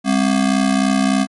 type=ring-modulated tone; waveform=square; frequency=233.1 Hz; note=A#3; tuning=in tune; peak=-11 dBFS; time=0.04-1.27 s; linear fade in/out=50 ms; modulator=31.7 Hz; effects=MP3 48 kbps